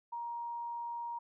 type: tone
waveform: sine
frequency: 942 Hz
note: A#5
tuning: 18 cents sharp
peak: -37 dBFS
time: 0.12-1.19 s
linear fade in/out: 10 ms
effects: none